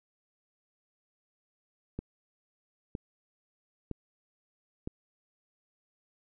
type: click train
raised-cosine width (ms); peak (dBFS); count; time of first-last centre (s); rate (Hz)
3; -22; 4; 1.99-4.875; 1.04
effects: none